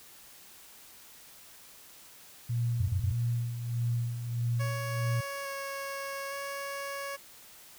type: tone with tremolo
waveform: sine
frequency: 118.6 Hz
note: A#2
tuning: 30 cents sharp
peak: -26 dBFS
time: 2.49-5.21 s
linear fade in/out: 10 ms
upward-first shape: sine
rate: 1.6 Hz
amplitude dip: 60%
type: tone bursts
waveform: sine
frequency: 92.5 Hz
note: F#2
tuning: in tune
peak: -26 dBFS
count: 3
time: 2.8-3.118 s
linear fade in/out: 5 ms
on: 82 ms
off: 36 ms
type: tone with vibrato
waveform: 15% pulse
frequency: 554.4 Hz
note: C#5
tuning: in tune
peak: -29 dBFS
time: 4.59-7.17 s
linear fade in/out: 20 ms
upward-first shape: square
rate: 0.58 Hz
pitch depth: 9 cents each way
effects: white hiss -53 dBFS RMS until 7.78 s